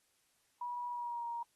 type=tone with pitch glide; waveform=sine; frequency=970 to 940.2 Hz; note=B5 to A#5; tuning=-31 to +15 cents; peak=-37 dBFS; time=0.61-1.43 s; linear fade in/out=5 ms; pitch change=-54 cents; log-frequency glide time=0.89-1.26 s; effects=white hiss -75 dBFS RMS until 1.55 s + AAC 32 kbps